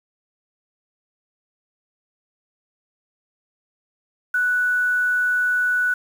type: tone with quantisation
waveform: sine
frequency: 1480 Hz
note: F#6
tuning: in tune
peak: -17 dBFS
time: 4.34-5.94 s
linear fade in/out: 5 ms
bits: 7
effects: none